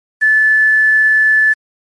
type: tone with quantisation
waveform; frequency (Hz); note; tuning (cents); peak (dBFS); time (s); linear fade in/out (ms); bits
sine; 1740; A6; -20; -7; 0.21-1.54; 20; 6
effects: MP3 48 kbps